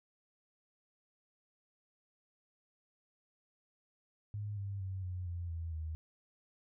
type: tone with pitch steps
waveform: sine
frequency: 103.83 / 99.26 / 94.88 / 90.7 / 86.71 / 82.89 / 79.24 Hz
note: G#2 / G2 / F#2 / F#2 / F2 / E2 / D#2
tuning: 0 / +22 / +44 / -34 / -12 / +10 / +32 cents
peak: -37 dBFS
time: 4.34-5.95 s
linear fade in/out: 0 ms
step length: 230 ms
effects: none